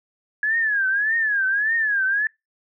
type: tone with vibrato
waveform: sine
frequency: 1680 Hz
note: G#6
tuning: 19 cents sharp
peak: -18 dBFS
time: 0.43-2.27 s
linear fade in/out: 2 ms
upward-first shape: triangle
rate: 1.7 Hz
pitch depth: 180 cents each way
effects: noise-tail reverb RT60 0.2 s tail -24 dB re dry